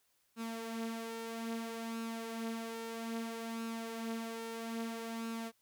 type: tone with flanger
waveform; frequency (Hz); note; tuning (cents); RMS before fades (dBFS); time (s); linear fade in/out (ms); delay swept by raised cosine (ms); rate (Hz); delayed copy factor
sawtooth; 227.7; A#3; -40; -41; 0.36-5.52; 50; 0.74 to 6.64; 0.61; +0.5
effects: white hiss -75 dBFS RMS until 5.61 s